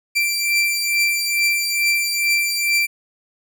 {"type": "beating tone pair", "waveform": "sawtooth", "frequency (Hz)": [2349, 2351.3], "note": ["D7", "D7"], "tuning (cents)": [0, 1], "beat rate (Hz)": 2.3, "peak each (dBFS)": [-19, -15], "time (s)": [0.15, 2.87], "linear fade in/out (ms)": 20, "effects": []}